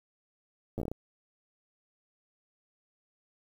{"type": "slowing click train", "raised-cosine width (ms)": 2, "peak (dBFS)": -22, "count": 8, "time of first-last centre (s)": [0.78, 0.916], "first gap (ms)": 9, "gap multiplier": 1.25, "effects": ["9-bit"]}